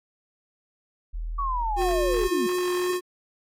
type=tone; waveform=sine; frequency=40.61 Hz; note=E1; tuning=25 cents flat; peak=-28 dBFS; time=1.13-2.29 s; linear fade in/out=20 ms
type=linear sweep; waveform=sine; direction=down; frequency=1146 to 207.7 Hz; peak=-25 dBFS; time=1.38-2.47 s; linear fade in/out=10 ms
type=tone with vibrato; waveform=square; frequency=359.9 Hz; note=F#4; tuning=48 cents flat; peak=-24 dBFS; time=1.76-3.01 s; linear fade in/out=50 ms; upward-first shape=triangle; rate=2.8 Hz; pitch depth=8 cents each way
effects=AAC 48 kbps